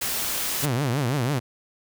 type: noise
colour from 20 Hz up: white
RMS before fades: -27 dBFS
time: 0.01-0.66 s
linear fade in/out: 10 ms
type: tone with vibrato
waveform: sawtooth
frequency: 131.7 Hz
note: C3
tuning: 12 cents sharp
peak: -18 dBFS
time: 0.62-1.4 s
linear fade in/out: 20 ms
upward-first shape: triangle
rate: 6.1 Hz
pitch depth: 270 cents each way
effects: none